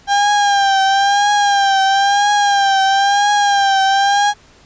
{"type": "tone with vibrato", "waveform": "35% pulse", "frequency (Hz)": 799, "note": "G5", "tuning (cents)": 33, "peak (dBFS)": -9, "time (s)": [0.07, 4.34], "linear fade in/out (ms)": 50, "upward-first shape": "triangle", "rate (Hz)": 1, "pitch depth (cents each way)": 61, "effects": ["pink hiss -47 dBFS RMS until 4.65 s", "resampled to 16000 Hz"]}